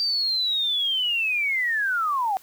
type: linear sweep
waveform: sine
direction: down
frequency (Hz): 4699 to 740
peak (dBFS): -21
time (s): 0-2.37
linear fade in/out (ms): 0
effects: white hiss -52 dBFS RMS until 2.42 s